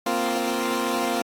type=chord; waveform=15% pulse; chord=Bb suspended second; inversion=none; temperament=equal; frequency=233.1 / 261.6 / 349.2 Hz; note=Bb3 / C4 / F4; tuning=0 / 0 / 0 cents; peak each=-21 dBFS; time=0.06-1.22 s; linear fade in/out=5 ms; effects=AAC 64 kbps